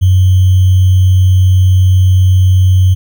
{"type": "tone with sample-and-hold", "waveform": "sine", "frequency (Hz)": 92.8, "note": "F#2", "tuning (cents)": 6, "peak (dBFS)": -4, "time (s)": [0.01, 2.95], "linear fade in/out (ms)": 20, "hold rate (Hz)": 3150, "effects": []}